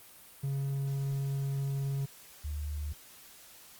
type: tone pair in turn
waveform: triangle / sine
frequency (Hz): 137.8 / 74.23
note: C#3 / D2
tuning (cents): -10 / +19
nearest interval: major seventh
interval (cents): 1071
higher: first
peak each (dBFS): -28 / -33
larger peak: first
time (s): 0.43-2.06 / 2.44-2.93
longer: first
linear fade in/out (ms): 10
effects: white hiss -54 dBFS RMS until 3.79 s + Opus 32 kbps